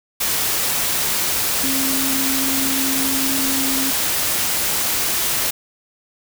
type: tone in noise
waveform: sine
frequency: 268.3 Hz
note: C4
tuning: 44 cents sharp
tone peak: -23 dBFS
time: 1.63-3.91 s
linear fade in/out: 10 ms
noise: white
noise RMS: -20 dBFS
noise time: 0.2-5.51 s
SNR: -6 dB
effects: none